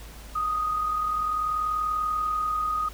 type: tone with amplitude modulation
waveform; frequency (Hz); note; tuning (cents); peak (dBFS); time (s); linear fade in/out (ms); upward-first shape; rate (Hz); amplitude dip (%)
sine; 1244.5; D#6; 0; -22; 0.35-2.89; 10; sine; 40.4; 40
effects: added 53 Hz sine -41 dBFS peak until 2.93 s + pink hiss -47 dBFS RMS until 2.93 s